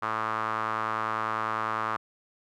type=tone with band-pass filter; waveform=sawtooth; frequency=110 Hz; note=A2; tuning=in tune; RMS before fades=-30 dBFS; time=0.02-1.97 s; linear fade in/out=10 ms; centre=1200 Hz; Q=4.3; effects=none